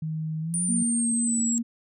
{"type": "tone with pitch glide", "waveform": "sine", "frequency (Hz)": [157.5, 180.92], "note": ["D#3", "F#3"], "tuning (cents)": [21, -39], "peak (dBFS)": -27, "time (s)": [0.02, 0.83], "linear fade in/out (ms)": 5, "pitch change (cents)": 240, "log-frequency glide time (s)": [0.41, 0.65]}
{"type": "exponential sweep", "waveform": "sine", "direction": "down", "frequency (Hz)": [9400, 7580], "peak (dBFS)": -25, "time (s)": [0.54, 1.58], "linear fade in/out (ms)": 0}
{"type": "tone", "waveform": "sine", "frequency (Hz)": 233.1, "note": "A#3", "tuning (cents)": 0, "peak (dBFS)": -24, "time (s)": [0.68, 1.63], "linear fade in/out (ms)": 20}
{"effects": []}